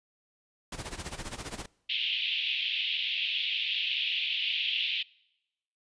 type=noise with tremolo; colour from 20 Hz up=pink; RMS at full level=-36 dBFS; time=0.72-1.66 s; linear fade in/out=5 ms; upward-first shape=sine; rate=15 Hz; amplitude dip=80%
type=band-pass noise; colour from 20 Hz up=pink; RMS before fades=-31 dBFS; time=1.89-5.03 s; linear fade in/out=10 ms; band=2600 to 3500 Hz; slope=48 dB/octave
effects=noise-tail reverb RT60 0.9 s tail -25 dB re dry + resampled to 22050 Hz